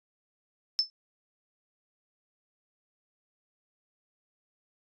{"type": "tone with exponential decay", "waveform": "sine", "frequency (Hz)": 5274, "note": "E8", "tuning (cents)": 0, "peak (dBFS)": -18, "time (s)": [0.79, 0.9], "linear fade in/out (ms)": 0, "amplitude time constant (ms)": 23, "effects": ["resampled to 24000 Hz"]}